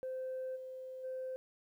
sine tone with level steps, 518 Hz, C5, 17 cents flat, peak -36 / -43 / -37 dBFS, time 0.03-1.36 s, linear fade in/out 0 ms, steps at 0.55 / 1.03 s, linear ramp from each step 20 ms, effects tanh soft clip ceiling -35 dBFS + 12-bit

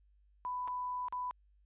sine tone with dropouts, 995 Hz, B5, 13 cents sharp, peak -35 dBFS, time 0.45-1.31 s, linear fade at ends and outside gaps 0 ms, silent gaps 0.676-0.681 / 1.084-1.125 s, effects added 50 Hz sine -64 dBFS peak until 1.65 s + resampled to 8000 Hz

